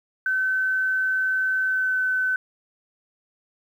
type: tone with pitch glide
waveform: sine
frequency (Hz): 1527 to 1516.5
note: G6 to F#6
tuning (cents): -46 to +42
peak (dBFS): -20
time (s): 0.26-2.36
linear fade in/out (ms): 2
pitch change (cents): -12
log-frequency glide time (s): 1.66-1.99
effects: 9-bit